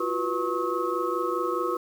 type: tone cluster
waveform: sine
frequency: 342.9 / 367.7 / 490 / 1091 / 1281 Hz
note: F4 / F#4 / B4 / C#6 / E6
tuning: -32 / -11 / -14 / -28 / -50 cents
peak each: -31 dBFS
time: 0-1.77 s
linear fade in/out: 5 ms
effects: 8-bit